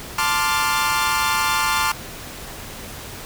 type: chord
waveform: sawtooth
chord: D minor seventh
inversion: second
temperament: equal with one note detuned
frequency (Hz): 880 / 1046.5 / 1174.7 / 1403.4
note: A5 / C6 / D6 / F6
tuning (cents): 0 / 0 / 0 / +8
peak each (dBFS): -20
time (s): 0.18-1.92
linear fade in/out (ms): 5
effects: pink hiss -35 dBFS RMS until 3.25 s